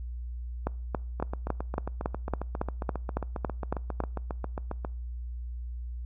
two click trains, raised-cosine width 1 ms, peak -19 / -14 dBFS, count 28 / 13, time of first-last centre 1.2-4.849 / 0.67-4.003 s, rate 7.4 / 3.6 Hz, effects noise-tail reverb RT60 0.5 s tail -25 dB re dry + added 60 Hz sine -34 dBFS peak until 6.05 s

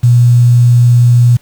sine tone with quantisation, 120.8 Hz, B2, 38 cents flat, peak -3 dBFS, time 0.03-1.37 s, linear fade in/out 10 ms, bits 5, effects pink hiss -48 dBFS RMS until 1.41 s

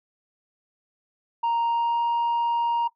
sine tone with pitch glide, 932.3 to 938.8 Hz, A#5 to A#5, 0 to +12 cents, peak -18 dBFS, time 1.43-2.88 s, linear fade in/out 10 ms, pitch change +12 cents, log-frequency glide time 1.65-2.02 s, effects noise-tail reverb RT60 0.1 s tail -20 dB re dry + tanh soft clip ceiling -20 dBFS

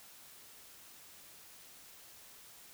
silence, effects white hiss -56 dBFS RMS until 2.73 s

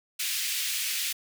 pink high-pass noise, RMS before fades -30 dBFS, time 0.19-1.13 s, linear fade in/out 10 ms, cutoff 2200 Hz, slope 24 dB/octave, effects none

